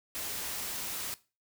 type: noise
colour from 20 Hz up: white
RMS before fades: -37 dBFS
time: 0.15-1.14 s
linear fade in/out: 0 ms
effects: noise-tail reverb RT60 0.3 s tail -18 dB re dry